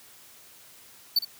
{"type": "tone with echo", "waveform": "square", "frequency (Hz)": 4529, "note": "C#8", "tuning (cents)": 36, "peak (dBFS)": -19, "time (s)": [1.16, 1.19], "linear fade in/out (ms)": 5, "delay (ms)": 60, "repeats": 1, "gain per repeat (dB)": -12, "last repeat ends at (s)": 1.25, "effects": ["white hiss -52 dBFS RMS until 1.39 s", "high-pass 60 Hz 12 dB/octave"]}